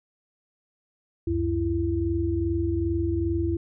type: tone cluster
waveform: sine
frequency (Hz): 71.5 / 94 / 335.2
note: D2 / F#2 / E4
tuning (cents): -46 / +28 / +29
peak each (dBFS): -29 / -28 / -25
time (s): 1.27-3.57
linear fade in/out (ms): 5
effects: none